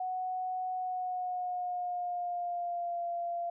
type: tone with pitch glide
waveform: sine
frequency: 740 to 690.4 Hz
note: F#5 to F5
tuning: 0 to -20 cents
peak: -32 dBFS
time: 0-3.5 s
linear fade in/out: 5 ms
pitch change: -120 cents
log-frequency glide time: 0.73-3.04 s
effects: none